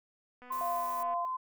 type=click train; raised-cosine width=0.5 ms; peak=-38 dBFS; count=179; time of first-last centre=0.42-1.138 s; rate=248 Hz
type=tone with pitch glide; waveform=sine; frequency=1045 to 1030 Hz; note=C6 to C6; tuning=-2 to -28 cents; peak=-32 dBFS; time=0.5-1.37 s; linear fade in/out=10 ms; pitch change=-26 cents; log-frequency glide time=0.65-0.77 s
type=noise; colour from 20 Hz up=violet; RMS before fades=-46 dBFS; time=0.52-1.03 s; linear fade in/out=2 ms
type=tone with tremolo; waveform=sine; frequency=695 Hz; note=F5; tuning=9 cents flat; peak=-32 dBFS; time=0.61-1.25 s; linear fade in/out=0 ms; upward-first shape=sine; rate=2.4 Hz; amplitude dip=65%
effects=none